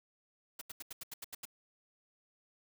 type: noise bursts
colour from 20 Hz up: white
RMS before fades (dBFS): -44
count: 9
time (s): 0.59-1.454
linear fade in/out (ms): 5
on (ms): 24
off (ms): 81
effects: none